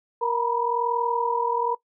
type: tone cluster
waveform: sine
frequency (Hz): 469 / 939 / 980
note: A#4 / A#5 / B5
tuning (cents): +11 / +12 / -14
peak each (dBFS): -26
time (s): 0.21-1.75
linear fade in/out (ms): 10
effects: noise-tail reverb RT60 0.1 s tail -19 dB re dry